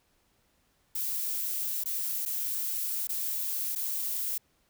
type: noise with dropouts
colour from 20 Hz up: violet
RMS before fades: -32 dBFS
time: 0.95-4.38 s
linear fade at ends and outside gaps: 5 ms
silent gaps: 1.838-1.857 / 2.253-2.259 / 3.072-3.091 / 3.752-3.758 s
effects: pink hiss -70 dBFS RMS until 4.69 s